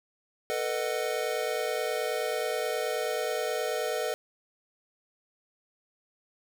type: chord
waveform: square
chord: B dominant seventh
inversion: third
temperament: just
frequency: 444.5 / 493.9 / 617.4 / 740.8 Hz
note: A4 / B4 / D#5 / F#5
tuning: +18 / 0 / -14 / +2 cents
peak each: -34 / -34 / -34 / -38 dBFS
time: 0.5-4.14 s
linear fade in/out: 0 ms
effects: none